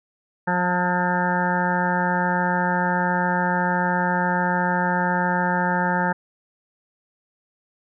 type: harmonic tone with a mistuned harmonic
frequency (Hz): 178.6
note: F3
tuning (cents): +39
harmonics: 1 / 2 / 3 / 4 / 5 / 7 / 8 / 9 / 10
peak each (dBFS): -24 / -33 / -29 / -32 / -23 / -34 / -30 / -28 / -31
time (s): 0.47-6.13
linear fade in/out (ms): 10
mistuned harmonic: 7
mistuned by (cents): +41
effects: none